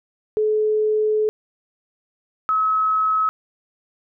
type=tone pair in turn; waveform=sine; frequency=429 / 1285.5 Hz; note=A4 / E6; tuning=-44 / -44 cents; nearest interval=octave + perfect fifth; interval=1900 cents; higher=second; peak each=-16 dBFS; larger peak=neither; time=0.37-1.29 / 2.49-3.29 s; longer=first; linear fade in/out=0 ms; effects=none